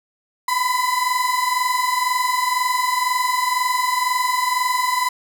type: tone pair together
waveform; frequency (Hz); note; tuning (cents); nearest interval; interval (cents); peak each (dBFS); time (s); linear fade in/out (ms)
35% pulse; 992 / 1014; B5 / B5; +7 / +45; unison; 38; -19; 0.48-5.09; 5
effects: none